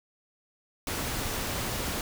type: noise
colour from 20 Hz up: pink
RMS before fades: -32 dBFS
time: 0.87-2.01 s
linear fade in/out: 2 ms
effects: none